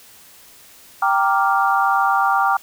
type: chord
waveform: sine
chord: G minor seventh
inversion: none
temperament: equal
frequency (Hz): 784 / 932.3 / 1174.7 / 1396.9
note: G5 / Bb5 / D6 / F6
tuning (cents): 0 / 0 / 0 / 0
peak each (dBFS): -18 / -22 / -19 / -21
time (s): 1.02-2.57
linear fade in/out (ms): 5
effects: white hiss -46 dBFS RMS until 2.62 s